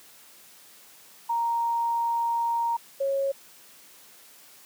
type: tone pair in turn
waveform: sine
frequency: 932.3 / 548.6 Hz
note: A#5 / C#5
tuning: 0 / -18 cents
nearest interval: major sixth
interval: 918 cents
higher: first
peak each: -23 dBFS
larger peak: neither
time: 1.29-2.77 / 3-3.32 s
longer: first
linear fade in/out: 10 ms
effects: white hiss -52 dBFS RMS until 4.65 s + high-pass 150 Hz 12 dB/octave